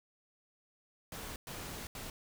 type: noise bursts at uneven times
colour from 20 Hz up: pink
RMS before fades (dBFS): -44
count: 3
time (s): 1.12-1.36 / 1.47-1.87 / 1.95-2.1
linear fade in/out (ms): 2
effects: none